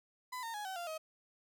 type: tone with pitch steps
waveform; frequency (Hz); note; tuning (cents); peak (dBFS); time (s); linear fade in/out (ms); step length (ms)
35% pulse; 1004 / 915.4 / 834.6 / 760.9 / 693.7 / 632.5; B5 / A#5 / G#5 / F#5 / F5 / D#5; +28 / -32 / +8 / +48 / -12 / +28; -38; 0.32-0.98; 10; 110
effects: none